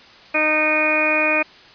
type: harmonic tone with a mistuned harmonic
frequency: 307.7 Hz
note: D#4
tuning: 19 cents flat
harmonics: 1 / 2 / 3 / 4 / 5 / 6 / 7 / 8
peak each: -26 / -22 / -29 / -27 / -28 / -30 / -26 / -18 dBFS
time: 0.34-1.43 s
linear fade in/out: 10 ms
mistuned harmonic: 7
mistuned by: +24 cents
effects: white hiss -45 dBFS RMS until 1.74 s + resampled to 11025 Hz